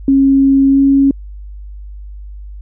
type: tone with pitch glide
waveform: sine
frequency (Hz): 272.4 to 275.1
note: C#4 to C#4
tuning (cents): -30 to -13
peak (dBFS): -6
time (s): 0.08-1.11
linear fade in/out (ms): 2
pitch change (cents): +17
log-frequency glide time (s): 0.69-0.8
effects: added 50 Hz sine -27 dBFS peak until 2.61 s